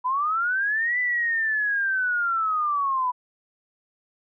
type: linear two-way sweep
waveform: sine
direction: up then down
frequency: 981 to 1999 to 981 Hz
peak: -21 dBFS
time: 0.04-3.12 s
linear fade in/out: 20 ms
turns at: 0.99 s
effects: none